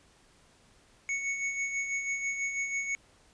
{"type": "tone with tremolo", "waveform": "square", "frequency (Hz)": 2217, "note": "C#7", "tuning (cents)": 0, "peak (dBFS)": -29, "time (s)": [1.09, 2.95], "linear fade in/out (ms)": 0, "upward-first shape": "sine", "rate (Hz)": 6.1, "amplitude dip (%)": 50, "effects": ["pink hiss -62 dBFS RMS until 3.33 s", "resampled to 22050 Hz"]}